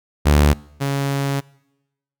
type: tone pair in turn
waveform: sawtooth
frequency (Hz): 73.42 / 139.04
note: D2 / C#3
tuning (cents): 0 / +6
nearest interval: major seventh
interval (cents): 1106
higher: second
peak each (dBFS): -7 / -15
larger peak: first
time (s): 0.25-0.54 / 0.8-1.41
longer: second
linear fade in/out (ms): 20
effects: noise-tail reverb RT60 0.9 s tail -24 dB re dry